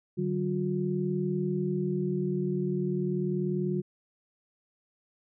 sine tone cluster, 148.1 / 188.4 / 359.8 Hz, D3 / F#3 / F#4, +15 / +32 / -48 cents, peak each -32 / -30 / -31 dBFS, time 0.17-3.82 s, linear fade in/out 20 ms, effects none

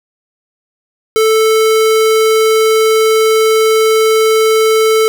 square tone, 440 Hz, A4, in tune, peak -8 dBFS, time 1.16-5.08 s, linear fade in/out 0 ms, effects none

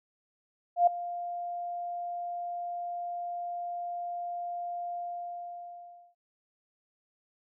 sine tone with ADSR envelope, 700 Hz, F5, 4 cents sharp, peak -16 dBFS, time 0.76-6.15 s, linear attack 110 ms, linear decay 6 ms, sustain -17 dB, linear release 1200 ms, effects none

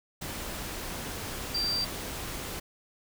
sine tone in noise, 4699 Hz, D8, in tune, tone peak -27 dBFS, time 1.54-1.85 s, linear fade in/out 10 ms, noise pink, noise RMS -37 dBFS, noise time 0.21-2.6 s, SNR +7 dB, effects none

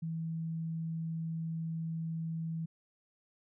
sine tone, 163 Hz, E3, 19 cents flat, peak -34 dBFS, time 0.02-2.66 s, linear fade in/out 10 ms, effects none

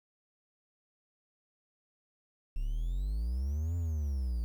triangle exponential two-way sweep, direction up then down, 32.9 to 87.31 to 56.1 Hz, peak -28 dBFS, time 2.56-4.44 s, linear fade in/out 0 ms, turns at 3.76 s, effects 10-bit

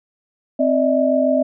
sine tone cluster, 261.8 / 592 / 639 Hz, C4 / D5 / D#5, +1 / +14 / +46 cents, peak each -18 dBFS, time 0.59-1.43 s, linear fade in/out 10 ms, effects none

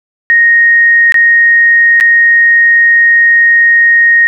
sine tone with dropouts, 1864.7 Hz, A#6, in tune, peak -3 dBFS, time 0.3-4.27 s, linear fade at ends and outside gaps 0 ms, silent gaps 1.122-1.143 / 2.001-2.009 s, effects none

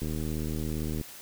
click train, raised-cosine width 3 ms, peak -21 dBFS, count 78, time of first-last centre 0.02-1.012 s, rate 77.6 Hz, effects white hiss -46 dBFS RMS until 1.21 s

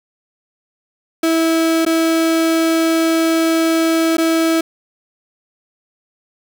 35% pulse tone with dropouts, 326.3 Hz, E4, 18 cents flat, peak -11 dBFS, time 1.23-4.61 s, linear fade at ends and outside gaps 5 ms, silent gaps 1.851-1.863 / 4.17-4.181 s, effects 7-bit

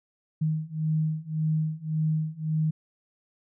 sine beating tone pair, 155.56 / 157.36 Hz, D#3 / D#3, 0 / +20 cents, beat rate 1.8 Hz, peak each -28 / -27 dBFS, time 0.41-2.71 s, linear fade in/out 10 ms, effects none

